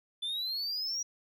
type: exponential sweep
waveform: triangle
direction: up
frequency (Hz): 3483 to 5800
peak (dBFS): -31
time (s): 0.22-1.03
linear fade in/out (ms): 10
effects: none